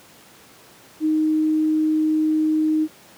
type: tone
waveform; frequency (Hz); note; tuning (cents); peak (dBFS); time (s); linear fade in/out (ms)
sine; 311.1; D#4; 0; -16; 1-2.88; 50
effects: pink hiss -48 dBFS RMS until 3.17 s + high-pass 150 Hz 12 dB/octave